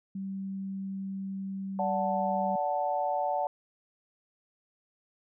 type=tone; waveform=sine; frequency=193.6 Hz; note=G3; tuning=21 cents flat; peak=-33 dBFS; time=0.15-2.56 s; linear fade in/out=5 ms
type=chord; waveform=sine; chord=D major; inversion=none; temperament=equal with one note detuned; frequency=579.2 / 740 / 880 Hz; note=D5 / F#5 / A5; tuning=-24 / 0 / 0 cents; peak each=-32 / -30 / -32 dBFS; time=1.79-3.47 s; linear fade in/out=2 ms
effects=none